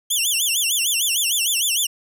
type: tone with vibrato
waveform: 15% pulse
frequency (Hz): 3085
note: G7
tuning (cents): -28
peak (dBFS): -11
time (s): 0.1-1.87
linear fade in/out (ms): 10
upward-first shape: sine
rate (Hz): 6.6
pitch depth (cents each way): 240
effects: none